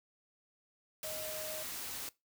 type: tone in noise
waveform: sine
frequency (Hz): 622.3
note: D#5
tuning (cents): 0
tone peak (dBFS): -43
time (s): 1.04-1.63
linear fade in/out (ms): 2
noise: white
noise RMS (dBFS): -42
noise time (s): 1.03-2.09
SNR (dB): -4
effects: noise-tail reverb RT60 0.2 s tail -20 dB re dry